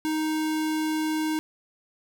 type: tone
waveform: square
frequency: 311.9 Hz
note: D#4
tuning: 4 cents sharp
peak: -25 dBFS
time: 0.05-1.39 s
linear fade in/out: 0 ms
effects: none